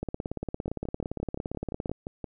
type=two click trains; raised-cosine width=2 ms; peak=-21 / -18 dBFS; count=10 / 34; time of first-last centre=0.68-2.243 / 0.03-1.916 s; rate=5.76 / 17.5 Hz; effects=none